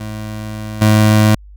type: tone with level steps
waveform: 25% pulse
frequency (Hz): 107.3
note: A2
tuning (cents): -43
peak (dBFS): -20 / -4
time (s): 0-1.35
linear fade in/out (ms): 5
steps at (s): 0.81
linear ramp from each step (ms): 10
effects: added 50 Hz sine -35 dBFS peak until 1.56 s